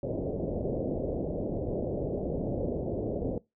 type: low-pass noise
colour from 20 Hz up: white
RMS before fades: -32 dBFS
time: 0.03-3.38 s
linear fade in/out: 2 ms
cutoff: 600 Hz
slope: 48 dB/octave
effects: noise-tail reverb RT60 0.2 s tail -22 dB re dry